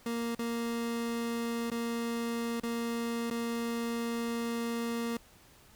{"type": "tone with dropouts", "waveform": "30% pulse", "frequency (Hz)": 233.1, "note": "A#3", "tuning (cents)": 0, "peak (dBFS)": -29, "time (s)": [0.06, 5.17], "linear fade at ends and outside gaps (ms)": 2, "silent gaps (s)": [[0.349, 0.391], [1.701, 1.716], [2.6, 2.634], [3.301, 3.31]], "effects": ["pink hiss -59 dBFS RMS until 5.75 s"]}